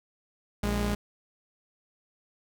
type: tone pair together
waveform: sawtooth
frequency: 57.72 / 205.7 Hz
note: A#1 / G#3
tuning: -16 / -16 cents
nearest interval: octave + minor seventh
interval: 2200 cents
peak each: -25 dBFS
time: 0.63-0.95 s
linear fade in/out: 5 ms
effects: none